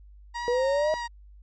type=tone with vibrato; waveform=30% pulse; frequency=943 Hz; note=A#5; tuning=20 cents sharp; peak=-28 dBFS; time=0.34-1.08 s; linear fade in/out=20 ms; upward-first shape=sine; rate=2.1 Hz; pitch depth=32 cents each way
type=linear sweep; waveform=sine; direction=up; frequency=476.3 to 630 Hz; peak=-22 dBFS; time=0.48-0.94 s; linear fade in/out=0 ms
effects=added 50 Hz sine -47 dBFS peak until 1.42 s + resampled to 16000 Hz